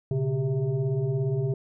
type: tone with frequency modulation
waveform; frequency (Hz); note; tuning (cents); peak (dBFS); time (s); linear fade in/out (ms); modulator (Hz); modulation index
sine; 138.59; C#3; 0; -23; 0.11-1.54; 2; 260; 0.99
effects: none